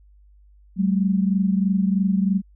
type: tone pair together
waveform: sine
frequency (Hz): 190 / 213.1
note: F#3 / G#3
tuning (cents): +46 / +45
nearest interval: major second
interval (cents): 199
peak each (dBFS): -18 / -23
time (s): 0.76-2.42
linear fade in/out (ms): 50
effects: added 50 Hz sine -49 dBFS peak until 2.55 s